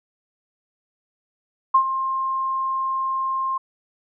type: tone with ADSR envelope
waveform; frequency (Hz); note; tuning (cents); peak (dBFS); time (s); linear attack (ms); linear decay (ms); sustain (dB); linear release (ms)
sine; 1060; C6; +22; -10; 1.74-3.58; 9; 82; -11; 8
effects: none